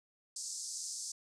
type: band-pass noise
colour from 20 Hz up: white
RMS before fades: -42 dBFS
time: 0.36-1.12 s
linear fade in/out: 5 ms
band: 4800 to 8700 Hz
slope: 48 dB/octave
effects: none